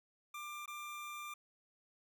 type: tone with dropouts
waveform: 25% pulse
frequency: 1189 Hz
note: D6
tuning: 21 cents sharp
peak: -40 dBFS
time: 0.34-1.34 s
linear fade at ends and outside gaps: 5 ms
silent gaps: 0.659-0.677 s
effects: none